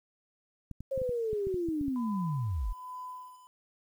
clicks, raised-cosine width 5 ms, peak -28 dBFS, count 11, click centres 0.713 / 0.806 / 0.977 / 1.017 / 1.093 / 1.331 / 1.47 / 1.543 / 1.687 / 1.812 / 1.882 s
sine linear sweep, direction down, 545 to 34.65 Hz, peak -29 dBFS, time 0.91-2.73 s, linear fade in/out 10 ms
sine tone with tremolo, 1005 Hz, B5, 30 cents sharp, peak -38 dBFS, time 1.96-3.47 s, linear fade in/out 0 ms, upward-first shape sine, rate 1.2 Hz, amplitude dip 80%
effects 10-bit

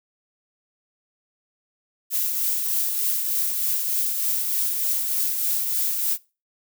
violet noise with tremolo, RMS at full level -22 dBFS, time 2.1-6.18 s, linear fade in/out 50 ms, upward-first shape triangle, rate 3.3 Hz, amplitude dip 40%, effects noise-tail reverb RT60 0.3 s tail -22 dB re dry

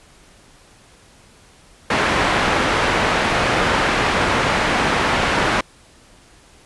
white low-pass noise, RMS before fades -18 dBFS, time 1.9-5.61 s, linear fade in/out 5 ms, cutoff 1800 Hz, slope 12 dB/octave, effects pink hiss -49 dBFS RMS until 6.65 s + resampled to 24000 Hz

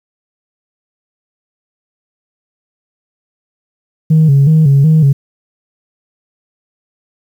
sine tone with vibrato, 148 Hz, D3, 14 cents sharp, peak -3 dBFS, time 4.1-5.13 s, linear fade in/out 10 ms, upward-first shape square, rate 2.7 Hz, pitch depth 110 cents each way, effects tanh soft clip ceiling -2 dBFS + 7-bit

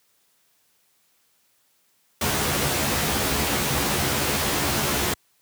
pink noise with comb filter, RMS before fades -23 dBFS, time 2.21-5.14 s, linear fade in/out 5 ms, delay 14 ms, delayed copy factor +0.75, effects white hiss -65 dBFS RMS until 5.41 s + high-pass 80 Hz 12 dB/octave

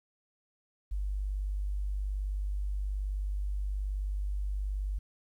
sine tone, 49.42 Hz, G1, 15 cents sharp, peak -30 dBFS, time 0.91-4.99 s, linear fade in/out 10 ms, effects 11-bit

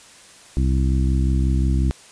harmonic tone, 65.6 Hz, C2, 5 cents sharp, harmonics 1 / 2 / 3 / 4 / 5, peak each -17 / -23 / -27 / -29 / -31 dBFS, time 0.57-1.91 s, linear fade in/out 0 ms, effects white hiss -46 dBFS RMS until 2.11 s + resampled to 22050 Hz

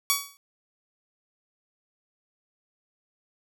5% pulse tone with exponential decay, 1130 Hz, C#6, 33 cents sharp, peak -6 dBFS, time 0.1-0.37 s, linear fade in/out 0 ms, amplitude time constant 58 ms, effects none

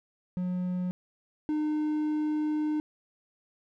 triangle tone pair in turn, 180.9 / 304.2 Hz, F#3 / D#4, -39 / -39 cents, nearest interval major sixth, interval 900 cents, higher second, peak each -26 / -24 dBFS, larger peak second, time 0.37-0.91 / 1.49-2.8 s, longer second, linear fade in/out 0 ms, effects none

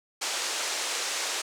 white band-pass noise, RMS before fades -31 dBFS, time 0.21-1.42 s, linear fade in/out 10 ms, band 370 to 7800 Hz, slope 24 dB/octave, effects none

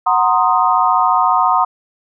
sine chord, C half-diminished seventh, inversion second, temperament equal, 740 / 932.3 / 1046.5 / 1244.5 Hz, Gb5 / Bb5 / C6 / Eb6, 0 / 0 / 0 / 0 cents, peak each -16 dBFS, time 0.06-1.65 s, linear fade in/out 10 ms, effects none

